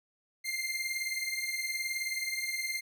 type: beating tone pair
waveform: sawtooth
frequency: 2093 / 2112 Hz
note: C7 / C7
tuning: 0 / +16 cents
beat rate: 19 Hz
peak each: -32 / -32 dBFS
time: 0.44-2.81 s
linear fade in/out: 20 ms
effects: none